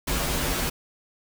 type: noise with comb filter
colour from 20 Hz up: pink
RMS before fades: -26 dBFS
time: 0.07-0.7 s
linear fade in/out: 10 ms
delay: 9.5 ms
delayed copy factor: -1
effects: none